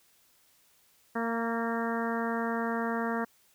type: harmonic tone with a mistuned harmonic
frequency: 230 Hz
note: A#3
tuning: 23 cents flat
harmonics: 1 / 2 / 3 / 4 / 5 / 6 / 7 / 8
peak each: -32 / -35 / -37 / -38 / -39 / -40 / -40 / -41 dBFS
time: 1.15-3.25 s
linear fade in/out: 10 ms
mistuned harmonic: 4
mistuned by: +21 cents
effects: white hiss -65 dBFS RMS until 3.54 s